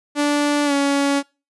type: tone with pitch glide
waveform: sawtooth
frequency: 291.7 to 280.8 Hz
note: D4 to C#4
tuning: -12 to +22 cents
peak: -12 dBFS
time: 0.15-1.23 s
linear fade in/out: 50 ms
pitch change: -66 cents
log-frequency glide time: 0.65-0.73 s
effects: noise-tail reverb RT60 0.3 s tail -24 dB re dry + resampled to 24000 Hz